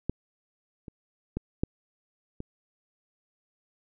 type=clicks; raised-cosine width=3 ms; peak=-14 / -28 / -17 / -12 / -23 dBFS; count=5; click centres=0.096 / 0.882 / 1.37 / 1.635 / 2.404 s; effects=none